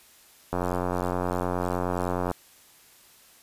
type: click train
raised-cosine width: 1 ms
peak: -13 dBFS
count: 161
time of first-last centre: 0.53-2.314 s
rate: 89.7 Hz
effects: white hiss -55 dBFS RMS until 3.42 s + resampled to 32000 Hz